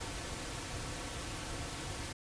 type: noise with comb filter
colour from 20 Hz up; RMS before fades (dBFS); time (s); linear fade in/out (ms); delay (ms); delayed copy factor
pink; -41; 0-2.13; 10; 4.9; -0.5
effects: resampled to 22050 Hz